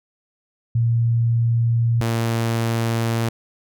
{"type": "tone pair in turn", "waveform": ["sine", "sawtooth"], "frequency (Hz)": [116.54, 114.94], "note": ["A#2", "A#2"], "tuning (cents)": [0, -24], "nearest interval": "unison", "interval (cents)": 24, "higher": "first", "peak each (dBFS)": -15, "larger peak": "neither", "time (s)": [[0.75, 2.01], [2.01, 3.29]], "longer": "second", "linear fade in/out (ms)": 5, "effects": []}